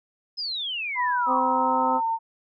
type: exponential sweep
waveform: sine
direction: down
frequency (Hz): 5170 to 1046.5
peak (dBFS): -27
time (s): 0.37-1.41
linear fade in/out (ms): 20
type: tone with pitch glide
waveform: sine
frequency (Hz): 989 to 906.9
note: B5 to A#5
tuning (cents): +2 to -48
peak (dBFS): -22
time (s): 0.95-2.19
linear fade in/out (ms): 50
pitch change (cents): -150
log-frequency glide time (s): 1.1-1.97
type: harmonic tone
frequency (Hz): 258.3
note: C4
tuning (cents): -22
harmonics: 1 / 2 / 3 / 4 / 5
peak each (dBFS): -29 / -29 / -29 / -29 / -29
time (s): 1.26-2.01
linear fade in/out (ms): 50
effects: none